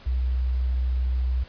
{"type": "tone", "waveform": "sine", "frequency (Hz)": 63, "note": "B1", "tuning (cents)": 35, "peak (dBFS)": -21, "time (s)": [0.06, 1.44], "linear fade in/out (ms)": 10, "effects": ["pink hiss -49 dBFS RMS until 1.48 s", "resampled to 11025 Hz"]}